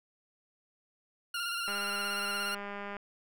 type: tone with vibrato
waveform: 20% pulse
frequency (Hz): 1396.9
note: F6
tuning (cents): 0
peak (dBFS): -28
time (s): 1.34-2.55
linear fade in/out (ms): 5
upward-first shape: square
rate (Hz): 17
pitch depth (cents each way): 30
type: click train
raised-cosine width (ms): 0.5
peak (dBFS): -26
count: 261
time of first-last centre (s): 1.68-2.967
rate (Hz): 202
effects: none